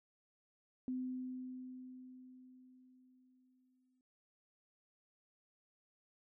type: tone with exponential decay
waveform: sine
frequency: 255.2 Hz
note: C4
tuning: 43 cents flat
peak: -36 dBFS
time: 0.88-4.01 s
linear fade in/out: 1 ms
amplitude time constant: 680 ms
effects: none